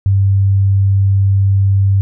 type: tone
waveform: sine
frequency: 98 Hz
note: G2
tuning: in tune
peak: -8 dBFS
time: 0.06-2.01 s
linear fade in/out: 0 ms
effects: none